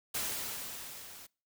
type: noise with level ramp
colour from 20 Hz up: white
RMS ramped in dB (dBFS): -34 to -51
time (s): 0.14-1.27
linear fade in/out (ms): 10
effects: noise-tail reverb RT60 0.4 s tail -26 dB re dry